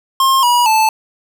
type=tone with pitch steps; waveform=square; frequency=1067 / 967.2 / 876.7 Hz; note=C6 / B5 / A5; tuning=+34 / -36 / -7 cents; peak=-10 dBFS; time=0.2-0.89 s; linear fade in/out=2 ms; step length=230 ms; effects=none